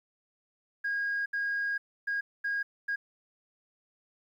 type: tone bursts at uneven times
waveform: sine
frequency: 1634 Hz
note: G#6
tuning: 29 cents flat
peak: -27 dBFS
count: 5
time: 0.84-1.26 / 1.33-1.78 / 2.07-2.21 / 2.44-2.63 / 2.88-2.96 s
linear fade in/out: 10 ms
effects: tanh soft clip ceiling -25 dBFS + 11-bit